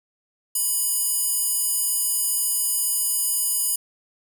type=tone with high-pass filter; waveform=square; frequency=987.8 Hz; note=B5; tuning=in tune; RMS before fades=-23 dBFS; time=0.55-3.76 s; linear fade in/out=5 ms; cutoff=9600 Hz; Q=1.8; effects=none